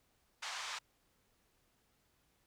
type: band-pass noise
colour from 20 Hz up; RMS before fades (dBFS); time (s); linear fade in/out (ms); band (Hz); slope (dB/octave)
pink; -43; 0.42-0.79; 10; 860 to 6900; 24
effects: pink hiss -75 dBFS RMS until 2.46 s